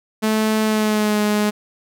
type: tone with pitch glide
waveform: sawtooth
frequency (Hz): 217.4 to 209.5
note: A3 to G#3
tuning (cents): -21 to +15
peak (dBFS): -12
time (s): 0.22-1.51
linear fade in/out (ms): 20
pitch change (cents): -64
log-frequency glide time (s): 0.63-1.21
effects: none